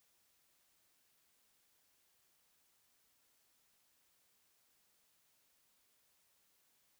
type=silence; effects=white hiss -75 dBFS RMS until 6.99 s